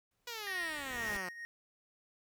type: noise with exponential growth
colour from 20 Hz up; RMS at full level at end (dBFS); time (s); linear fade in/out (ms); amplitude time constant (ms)
pink; -43; 0.11-1.17; 2; 230
type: exponential sweep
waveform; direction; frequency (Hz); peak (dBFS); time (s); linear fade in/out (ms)
5% pulse; down; 490 to 174.61; -29; 0.27-1.29; 5
type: tone with tremolo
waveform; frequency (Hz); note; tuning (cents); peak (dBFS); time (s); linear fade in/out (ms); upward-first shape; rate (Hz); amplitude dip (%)
triangle; 1864.7; A#6; 0; -33; 0.47-1.45; 0; triangle; 2; 80
effects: none